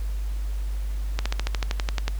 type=slowing click train; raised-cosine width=0.2 ms; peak=-9 dBFS; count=12; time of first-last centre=1.19-2.08 s; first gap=66 ms; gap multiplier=1.04; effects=added 50 Hz sine -25 dBFS peak until 2.19 s + pink hiss -48 dBFS RMS until 2.19 s